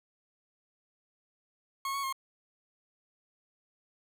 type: tone with pitch steps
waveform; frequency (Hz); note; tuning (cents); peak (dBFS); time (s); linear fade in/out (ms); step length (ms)
40% pulse; 1092 / 1111 / 1073; C#6 / C#6 / C6; -26 / +4 / +43; -31; 1.85-2.126; 2; 92
effects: none